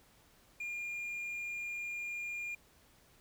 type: tone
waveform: triangle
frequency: 2411 Hz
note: D7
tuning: 45 cents sharp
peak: -36 dBFS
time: 0.6-2.55 s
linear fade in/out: 5 ms
effects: pink hiss -65 dBFS RMS until 3.2 s